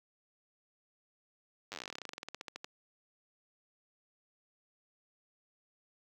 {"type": "slowing click train", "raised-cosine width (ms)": 0.2, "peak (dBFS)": -24, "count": 28, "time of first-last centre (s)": [1.72, 2.645], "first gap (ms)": 9, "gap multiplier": 1.09, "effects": ["high-pass 200 Hz 12 dB/octave", "10-bit"]}